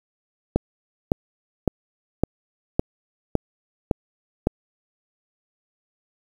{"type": "click train", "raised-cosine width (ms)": 2, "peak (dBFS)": -4, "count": 8, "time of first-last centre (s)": [0.56, 4.471], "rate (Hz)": 1.79, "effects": ["7-bit"]}